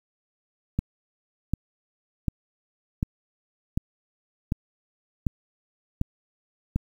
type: click train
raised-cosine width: 5 ms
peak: -11 dBFS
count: 9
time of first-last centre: 0.79-6.76 s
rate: 1.34 Hz
effects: 8-bit